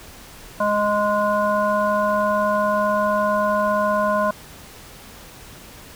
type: harmonic tone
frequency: 207.7 Hz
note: G#3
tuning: in tune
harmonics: 1 / 3 / 5 / 7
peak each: -26 / -20 / -21 / -27 dBFS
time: 0.6-4.31 s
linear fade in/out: 5 ms
effects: pink hiss -42 dBFS RMS until 5.95 s